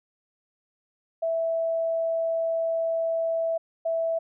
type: tone pair in turn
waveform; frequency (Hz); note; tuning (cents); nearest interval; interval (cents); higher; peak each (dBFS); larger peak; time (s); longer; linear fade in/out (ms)
sine; 658 / 658; E5 / E5; -3 / -3; unison; 0; neither; -23; neither; 1.22-3.58 / 3.85-4.19; first; 10
effects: none